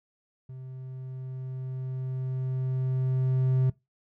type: tone with level ramp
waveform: triangle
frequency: 129.9 Hz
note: C3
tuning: 12 cents flat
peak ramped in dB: -37 to -18 dBFS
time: 0.49-3.7 s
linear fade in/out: 5 ms
effects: noise-tail reverb RT60 0.2 s tail -21 dB re dry